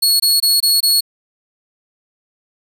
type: tone bursts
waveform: sawtooth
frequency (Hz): 4352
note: C#8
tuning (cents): -33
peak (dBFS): -8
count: 5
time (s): 0.02-1.008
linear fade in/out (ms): 10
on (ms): 180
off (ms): 22
effects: none